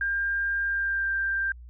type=tone with pitch glide; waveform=sine; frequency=1600 to 1580.7 Hz; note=G6 to G6; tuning=+35 to +14 cents; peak=-24 dBFS; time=0.01-1.52 s; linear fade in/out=2 ms; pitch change=-21 cents; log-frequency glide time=0.64-1.11 s; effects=added 60 Hz sine -42 dBFS peak until 1.69 s